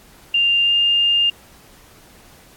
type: tone with pitch glide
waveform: sine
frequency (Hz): 2794 to 2810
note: F7 to F7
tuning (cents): 0 to +10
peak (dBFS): -13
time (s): 0.34-1.3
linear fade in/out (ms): 5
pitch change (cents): +10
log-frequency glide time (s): 0.62-0.73
effects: pink hiss -48 dBFS RMS until 2.56 s + AAC 64 kbps